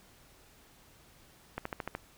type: click train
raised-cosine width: 0.5 ms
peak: -20 dBFS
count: 6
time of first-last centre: 1.58-1.95 s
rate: 13.5 Hz
effects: pink hiss -60 dBFS RMS until 2.17 s